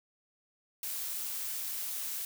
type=noise; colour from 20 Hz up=blue; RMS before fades=-37 dBFS; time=0.83-2.25 s; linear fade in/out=2 ms; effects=none